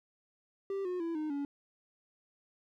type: tone with pitch steps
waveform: triangle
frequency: 392 / 361.5 / 333.5 / 307.6 / 283.7 Hz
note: G4 / F#4 / E4 / D#4 / C#4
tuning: 0 / -40 / +20 / -20 / +40 cents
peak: -31 dBFS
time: 0.7-1.45 s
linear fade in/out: 2 ms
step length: 150 ms
effects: none